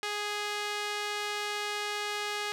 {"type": "tone with band-pass filter", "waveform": "sawtooth", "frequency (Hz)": 415.3, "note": "G#4", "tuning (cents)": 0, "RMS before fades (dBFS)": -34, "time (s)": [0.03, 2.52], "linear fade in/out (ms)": 0, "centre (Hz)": 3000, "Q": 0.64, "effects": []}